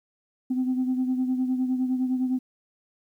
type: beating tone pair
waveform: sine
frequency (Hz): 254.9 / 264.7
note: C4 / C4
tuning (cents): -45 / +20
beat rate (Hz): 9.8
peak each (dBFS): -22 / -30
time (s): 0.5-2.39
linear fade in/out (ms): 10
effects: tanh soft clip ceiling -18 dBFS + 10-bit